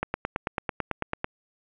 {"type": "click train", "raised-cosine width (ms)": 0.5, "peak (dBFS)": -11, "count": 12, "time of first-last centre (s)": [0.03, 1.244], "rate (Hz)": 9.06, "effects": ["resampled to 8000 Hz", "7-bit"]}